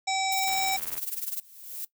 harmonic tone, 768 Hz, G5, 36 cents flat, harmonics 1 / 3 / 5 / 7 / 9 / 10, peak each -27 / -32 / -34 / -35 / -37 / -37 dBFS, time 0.07-0.77 s, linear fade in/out 10 ms
violet noise with tremolo, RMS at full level -30 dBFS, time 0.32-1.4 s, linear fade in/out 0 ms, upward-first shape sine, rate 20 Hz, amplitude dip 80%
click train, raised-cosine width 0.3 ms, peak -27 dBFS, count 42, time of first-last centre 0.48-0.979 s, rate 82.2 Hz
violet noise with exponential growth, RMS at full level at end -33 dBFS, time 1.11-1.85 s, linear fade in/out 5 ms, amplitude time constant 160 ms
effects noise-tail reverb RT60 0.1 s tail -20 dB re dry

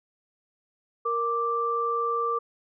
sine tone pair together, 466.2 / 1174.7 Hz, A#4 / D6, 0 / 0 cents, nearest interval octave + major third, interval 1600 cents, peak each -29 / -25 dBFS, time 1.05-2.39 s, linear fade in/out 10 ms, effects none

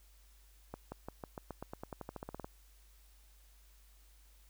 accelerating click train, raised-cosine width 1 ms, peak -28 dBFS, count 18, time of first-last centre 0.74-2.445 s, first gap 180 ms, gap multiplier 0.92, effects added 50 Hz sine -60 dBFS peak until 4.49 s + white hiss -68 dBFS RMS until 4.49 s

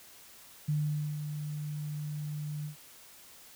sine tone with ADSR envelope, 150 Hz, D3, 37 cents sharp, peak -26 dBFS, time 0.68-2.76 s, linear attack 10 ms, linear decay 480 ms, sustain -8 dB, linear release 110 ms, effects white hiss -54 dBFS RMS until 3.55 s

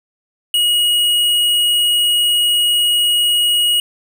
sine tone with tanh clipping, 2894 Hz, F#7, 39 cents flat, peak -13 dBFS, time 0.54-3.8 s, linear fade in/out 2 ms, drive 16 dB, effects none

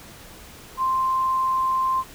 sine tone, 1046.5 Hz, C6, in tune, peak -19 dBFS, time 0.77-2.04 s, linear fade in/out 50 ms, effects pink hiss -44 dBFS RMS until 2.14 s

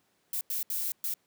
violet noise bursts at uneven times, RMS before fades -32 dBFS, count 4, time 0.33-0.41 / 0.5-0.63 / 0.7-0.92 / 1.04-1.14 s, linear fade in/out 2 ms, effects pink hiss -71 dBFS RMS until 1.26 s + high-pass 150 Hz 12 dB/octave

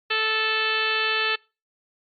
harmonic tone, 438.3 Hz, A4, 7 cents flat, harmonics 1 / 2 / 3 / 4 / 5 / 6 / 7 / 8 / 9 / 10, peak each -31 / -36 / -29 / -27 / -36 / -26 / -30 / -32 / -36 / -35 dBFS, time 0.1-1.36 s, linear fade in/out 10 ms, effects noise-tail reverb RT60 0.3 s tail -24 dB re dry + Opus 48 kbps

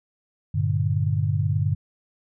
sine chord, G minor, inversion none, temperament equal, 98 / 116.54 / 146.83 Hz, G2 / Bb2 / D3, 0 / 0 / 0 cents, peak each -23 / -26 / -24 dBFS, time 0.54-1.75 s, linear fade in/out 10 ms, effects none

